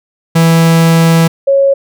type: tone pair in turn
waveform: 45% pulse / sine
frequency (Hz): 164.81 / 550.8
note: E3 / C#5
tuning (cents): 0 / -11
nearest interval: octave + major sixth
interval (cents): 2089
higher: second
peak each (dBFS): -5 / -5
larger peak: neither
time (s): 0.35-1.28 / 1.47-1.74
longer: first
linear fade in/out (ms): 10
effects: none